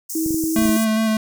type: high-pass noise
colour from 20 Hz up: pink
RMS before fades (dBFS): -29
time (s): 0.09-0.85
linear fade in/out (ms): 10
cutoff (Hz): 5800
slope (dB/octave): 48
type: tone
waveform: sine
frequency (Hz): 320.7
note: E4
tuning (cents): -48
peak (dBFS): -19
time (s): 0.15-0.77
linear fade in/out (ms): 5
type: clicks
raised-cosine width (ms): 3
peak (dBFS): -17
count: 8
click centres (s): 0.262 / 0.307 / 0.344 / 0.439 / 0.588 / 0.621 / 0.656 / 0.693
type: tone with vibrato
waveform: square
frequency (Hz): 220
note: A3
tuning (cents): 0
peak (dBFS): -17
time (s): 0.56-1.17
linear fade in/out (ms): 2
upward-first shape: square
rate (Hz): 4.9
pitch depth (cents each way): 15
effects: none